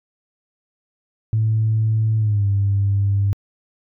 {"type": "tone with pitch glide", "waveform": "sine", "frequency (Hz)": [110, 99.71], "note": ["A2", "G2"], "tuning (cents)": [0, 30], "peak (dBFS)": -14, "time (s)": [1.33, 3.33], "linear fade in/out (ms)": 0, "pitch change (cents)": -170, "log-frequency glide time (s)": [2.18, 2.46], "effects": ["tanh soft clip ceiling -10 dBFS"]}